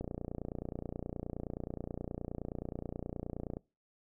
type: click train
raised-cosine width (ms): 2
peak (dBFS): -25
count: 106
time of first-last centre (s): 0.01-3.569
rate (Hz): 29.5
effects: noise-tail reverb RT60 0.3 s tail -24 dB re dry